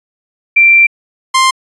sine / sawtooth tone pair in turn, 2356 / 1049.5 Hz, D7 / C6, +5 / +5 cents, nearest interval octave + major second, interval 1400 cents, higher first, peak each -3 dBFS, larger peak neither, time 0.56-0.87 / 1.34-1.51 s, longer first, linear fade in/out 10 ms, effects resampled to 24000 Hz

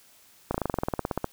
slowing click train, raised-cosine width 1 ms, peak -12 dBFS, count 16, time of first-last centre 0.51-1.244 s, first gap 34 ms, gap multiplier 1.05, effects white hiss -57 dBFS RMS until 1.32 s

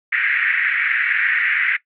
white band-pass noise, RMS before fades -19 dBFS, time 0.12-1.77 s, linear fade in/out 10 ms, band 1600 to 2200 Hz, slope 48 dB/octave, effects noise-tail reverb RT60 0.1 s tail -17 dB re dry

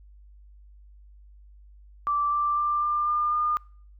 sine tone with pitch steps, 1168 / 1176.8 / 1185.7 / 1194.6 / 1203.6 / 1212.7 Hz, D6 / D6 / D6 / D6 / D6 / D#6, -10 / +3 / +16 / +29 / +42 / -45 cents, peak -22 dBFS, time 2.07-3.57 s, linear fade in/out 0 ms, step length 250 ms, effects noise-tail reverb RT60 0.5 s tail -25 dB re dry + added 50 Hz sine -48 dBFS peak until 3.99 s

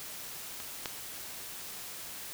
clicks, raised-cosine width 0.2 ms, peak -24 / -16 dBFS, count 2, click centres 0.602 / 0.858 s, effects white hiss -43 dBFS RMS until 2.33 s

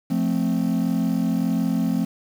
triangle chord, F major, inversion none, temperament equal, 174.61 / 220 / 261.6 Hz, F3 / A3 / C4, 0 / 0 / 0 cents, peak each -21 dBFS, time 0.1-2.05 s, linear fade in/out 10 ms, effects tanh soft clip ceiling -12 dBFS + 7-bit

